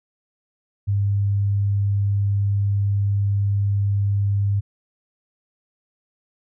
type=tone; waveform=sine; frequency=100.5 Hz; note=G2; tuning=44 cents sharp; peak=-17 dBFS; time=0.87-4.61 s; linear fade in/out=20 ms; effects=none